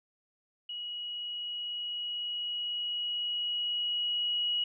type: tone with level ramp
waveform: sine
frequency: 2909 Hz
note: F#7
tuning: 30 cents flat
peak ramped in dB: -36 to -27 dBFS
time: 0.69-4.64 s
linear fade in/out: 5 ms
effects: none